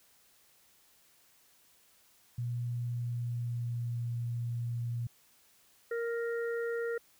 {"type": "tone with pitch glide", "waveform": "sine", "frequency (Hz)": [120.4, 118.61], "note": ["B2", "A#2"], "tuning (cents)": [-44, 30], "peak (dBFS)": -32, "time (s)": [2.38, 5.07], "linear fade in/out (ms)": 5, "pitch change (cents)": -26, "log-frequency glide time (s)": [2.77, 4.05]}
{"type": "harmonic tone", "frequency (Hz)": 466.2, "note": "A#4", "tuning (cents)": 0, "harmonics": [1, 3, 4], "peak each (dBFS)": [-32, -42, -44], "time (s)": [5.91, 6.98], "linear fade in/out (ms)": 5}
{"effects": ["white hiss -65 dBFS RMS until 7.19 s"]}